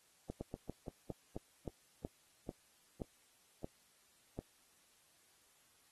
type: slowing click train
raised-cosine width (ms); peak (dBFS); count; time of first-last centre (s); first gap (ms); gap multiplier
2; -28; 13; 0.3-4.39; 110; 1.19
effects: white hiss -70 dBFS RMS until 5.91 s + AAC 32 kbps